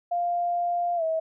sine tone with pitch glide, 698.5 to 644.2 Hz, F5 to E5, 0 to -40 cents, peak -23 dBFS, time 0.11-1.2 s, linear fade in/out 10 ms, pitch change -140 cents, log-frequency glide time 0.96-1.03 s, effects none

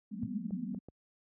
pink band-pass noise, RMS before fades -38 dBFS, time 0.11-0.79 s, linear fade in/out 10 ms, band 180 to 250 Hz, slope 96 dB/octave
sine tone with exponential decay, 116.54 Hz, A#2, in tune, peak -31 dBFS, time 0.23-0.32 s, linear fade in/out 0 ms, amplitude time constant 18 ms
clicks, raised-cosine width 2 ms, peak -34 dBFS, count 3, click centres 0.508 / 0.747 / 0.886 s
effects high-pass 60 Hz 12 dB/octave

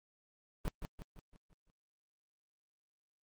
brown noise with echo, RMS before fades -34 dBFS, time 0.65-0.68 s, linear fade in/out 0 ms, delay 170 ms, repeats 6, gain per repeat -6 dB, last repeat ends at 1.7 s, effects Opus 24 kbps

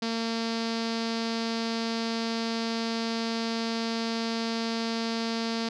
sawtooth tone with low-pass filter, 228.1 Hz, A#3, 37 cents flat, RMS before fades -30 dBFS, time 0.02-5.69 s, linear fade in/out 5 ms, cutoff 4700 Hz, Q 4, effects none

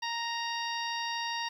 harmonic tone, 932.3 Hz, A#5, in tune, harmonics 1 / 2 / 3 / 4 / 5 / 6, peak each -35 / -38 / -40 / -41 / -42 / -43 dBFS, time 0.02-1.49 s, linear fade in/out 10 ms, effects 10-bit

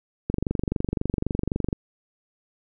click train, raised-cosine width 3 ms, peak -11 dBFS, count 35, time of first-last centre 0.3-1.729 s, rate 23.8 Hz, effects none

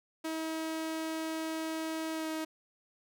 sawtooth tone with pitch glide, 320 to 316.5 Hz, D#4 to D#4, +49 to +30 cents, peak -30 dBFS, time 0.24-2.45 s, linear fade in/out 10 ms, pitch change -19 cents, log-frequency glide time 2.13-2.28 s, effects none

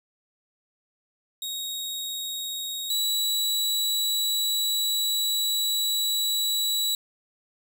sawtooth tone pair in turn, 3763 / 3915 Hz, A#7 / B7, +16 / -16 cents, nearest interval minor second, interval 68 cents, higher second, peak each -27 / -20 dBFS, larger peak second, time 1.42-2.9 / 2.9-6.95 s, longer second, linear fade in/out 2 ms, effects none

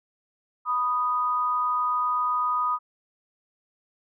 sine tone pair together, 987.8 / 1240.2 Hz, B5 / D#6, 0 / -6 cents, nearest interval major third, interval 394 cents, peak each -28 / -23 dBFS, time 0.65-2.79 s, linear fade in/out 50 ms, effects none

